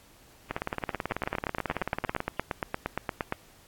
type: two click trains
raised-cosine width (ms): 0.5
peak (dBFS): -14 / -13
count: 32 / 20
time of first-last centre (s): 0.51-2.204 / 1.12-3.324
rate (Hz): 18.3 / 8.62
effects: pink hiss -57 dBFS RMS until 3.67 s + AAC 64 kbps